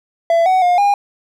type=tone with pitch steps; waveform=triangle; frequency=671 / 748 / 712 / 810 Hz; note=E5 / F#5 / F5 / G#5; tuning=+31 / +19 / +33 / -43 cents; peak=-8 dBFS; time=0.3-0.94 s; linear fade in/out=2 ms; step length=160 ms; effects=none